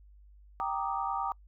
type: chord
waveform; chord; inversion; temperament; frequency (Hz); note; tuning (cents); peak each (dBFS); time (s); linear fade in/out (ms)
sine; Eb major seventh; first; equal; 784 / 932.3 / 1174.7 / 1244.5; G5 / Bb5 / D6 / Eb6; 0 / 0 / 0 / 0; -34 / -35 / -36 / -38; 0.6-1.32; 0
effects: noise-tail reverb RT60 0.1 s tail -26 dB re dry + added 50 Hz sine -53 dBFS peak until 1.47 s